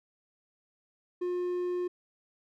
triangle tone with hard clipping, 357.1 Hz, F4, 39 cents sharp, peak -30 dBFS, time 1.21-1.88 s, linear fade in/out 10 ms, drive 6 dB, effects none

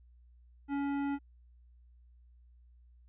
triangle tone with hard clipping, 281.4 Hz, C#4, 26 cents sharp, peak -33 dBFS, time 0.68-1.19 s, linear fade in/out 50 ms, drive 17 dB, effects added 60 Hz sine -57 dBFS peak until 3.08 s + resampled to 8000 Hz

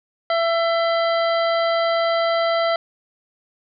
harmonic tone with a mistuned harmonic, 669 Hz, E5, 25 cents sharp, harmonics 1 / 2 / 3 / 5 / 6 / 7, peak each -18 / -24 / -28 / -32 / -34 / -35 dBFS, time 0.3-2.76 s, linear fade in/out 2 ms, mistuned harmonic 5, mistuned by -96 cents, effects none

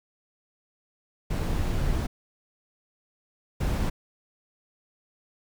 brown noise bursts at uneven times, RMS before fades -26 dBFS, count 2, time 1.3-2.07 / 3.6-3.9 s, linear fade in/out 10 ms, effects none

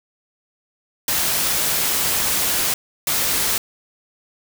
white noise bursts at uneven times, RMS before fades -20 dBFS, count 2, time 1.08-2.74 / 3.07-3.58 s, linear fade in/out 2 ms, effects none

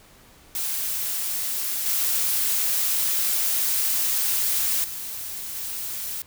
blue noise with level steps, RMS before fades -27 / -23 / -33 / -31 dBFS, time 0.55-6.22 s, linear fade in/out 2 ms, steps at 1.86 / 4.84 / 5.55 s, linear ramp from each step 2 ms, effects pink hiss -52 dBFS RMS until 6.26 s

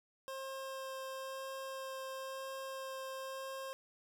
25% pulse tone with vibrato, 532 Hz, C5, 29 cents sharp, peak -38 dBFS, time 0.28-3.73 s, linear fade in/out 0 ms, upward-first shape sine, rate 0.99 Hz, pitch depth 8 cents each way, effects none

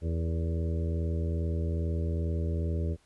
harmonic tone with a mistuned harmonic, 82.41 Hz, E2, in tune, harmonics 1 / 2 / 3 / 4 / 5 / 6 / 7, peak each -28 / -36 / -42 / -41 / -41 / -45 / -45 dBFS, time 0.01-2.97 s, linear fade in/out 50 ms, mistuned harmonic 6, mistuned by -46 cents, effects pink hiss -66 dBFS RMS until 3.05 s + resampled to 24000 Hz

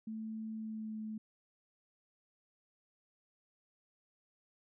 sine tone with pitch glide, 220 to 217 Hz, A3 to A3, 0 to -24 cents, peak -39 dBFS, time 0.07-1.18 s, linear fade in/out 5 ms, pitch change -24 cents, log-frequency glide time 0.54-0.98 s, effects none

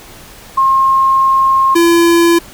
sine / square tone pair in turn, 1070 / 339.2 Hz, C6 / E4, +38 / +50 cents, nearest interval octave + minor sixth, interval 1988 cents, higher first, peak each -7 dBFS, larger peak neither, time 0.57-1.75 / 1.75-2.39 s, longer first, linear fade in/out 10 ms, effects pink hiss -36 dBFS RMS until 2.53 s

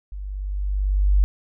sine tone with level ramp, 49 Hz, G1, in tune, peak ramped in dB -30 to -12 dBFS, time 0.12-1.24 s, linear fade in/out 0 ms, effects none

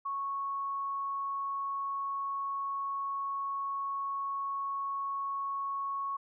sine tone, 1105 Hz, C#6, 6 cents flat, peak -32 dBFS, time 0.05-6.17 s, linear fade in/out 10 ms, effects none

